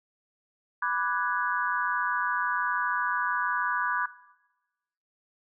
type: chord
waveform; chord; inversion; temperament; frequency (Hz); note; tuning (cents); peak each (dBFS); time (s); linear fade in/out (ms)
sine; G# half-diminished seventh; first; equal; 987.8 / 1174.7 / 1480 / 1661.2; B5 / D6 / F#6 / G#6; 0 / 0 / 0 / 0; -31; 0.82-4.06; 5
effects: noise-tail reverb RT60 1.0 s tail -17 dB re dry